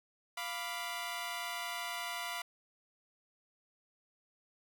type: chord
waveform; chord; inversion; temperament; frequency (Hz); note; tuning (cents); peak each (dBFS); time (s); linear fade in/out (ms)
15% pulse; B diminished; second; equal; 698.5 / 987.8 / 1174.7; F5 / B5 / D6; 0 / 0 / 0; -35 / -35 / -38; 0.37-2.42; 5
effects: none